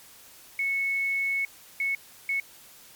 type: tone bursts at uneven times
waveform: sine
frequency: 2203 Hz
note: C#7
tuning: 11 cents flat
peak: -24 dBFS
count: 3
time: 0.59-1.45 / 1.8-1.95 / 2.29-2.4 s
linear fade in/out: 2 ms
effects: white hiss -51 dBFS RMS until 2.95 s + MP3 96 kbps